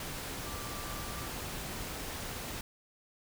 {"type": "tone in noise", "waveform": "sine", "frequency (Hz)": 1174.7, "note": "D6", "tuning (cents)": 0, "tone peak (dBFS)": -47, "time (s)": [0.46, 1.28], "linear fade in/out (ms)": 2, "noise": "pink", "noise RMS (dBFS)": -40, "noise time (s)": [0, 2.61], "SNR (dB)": -10, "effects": []}